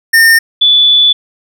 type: tone pair in turn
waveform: square / sine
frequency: 1819 / 3465 Hz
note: A#6 / A7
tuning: -43 / -27 cents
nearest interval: major seventh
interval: 1116 cents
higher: second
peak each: -4 dBFS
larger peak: neither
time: 0.13-0.39 / 0.61-1.13 s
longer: second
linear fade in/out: 10 ms
effects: none